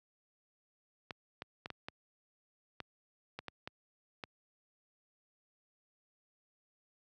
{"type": "clicks", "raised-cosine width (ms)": 0.3, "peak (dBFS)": -25, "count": 10, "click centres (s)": [1.108, 1.421, 1.659, 1.703, 1.885, 2.803, 3.39, 3.483, 3.675, 4.238], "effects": ["high-pass 80 Hz 12 dB/octave"]}